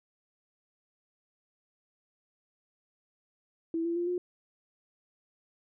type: tone with pitch steps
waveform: sine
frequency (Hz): 329.6 / 338.5 / 347.6 / 356.9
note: E4 / E4 / F4 / F4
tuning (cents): 0 / +46 / -8 / +38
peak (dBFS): -28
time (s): 3.74-4.18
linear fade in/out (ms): 2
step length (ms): 110
effects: none